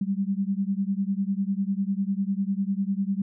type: beating tone pair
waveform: sine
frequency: 192.3 / 202.3 Hz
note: G3 / G#3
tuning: -33 / -45 cents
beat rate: 10 Hz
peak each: -26 / -27 dBFS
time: 0.01-3.22 s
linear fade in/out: 5 ms
effects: none